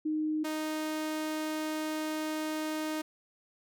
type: tone pair in turn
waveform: sine / sawtooth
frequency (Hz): 308.8 / 310.4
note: D#4 / D#4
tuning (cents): -13 / -4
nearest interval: unison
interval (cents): 9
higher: second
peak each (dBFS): -28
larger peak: neither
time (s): 0.05-0.44 / 0.44-3.02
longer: second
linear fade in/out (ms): 10
effects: none